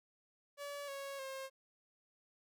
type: tone with pitch steps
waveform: sawtooth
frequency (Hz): 572 / 552.8 / 534.3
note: D5 / C#5 / C5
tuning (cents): -46 / -5 / +36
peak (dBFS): -39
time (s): 0.57-1.5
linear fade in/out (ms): 50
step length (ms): 310
effects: none